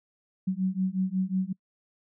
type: beating tone pair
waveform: sine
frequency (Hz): 185 / 190.5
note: F#3 / G3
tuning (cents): 0 / -49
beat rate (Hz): 5.5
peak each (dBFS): -28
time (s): 0.47-1.53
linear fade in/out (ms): 10
effects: noise-tail reverb RT60 0.1 s tail -26 dB re dry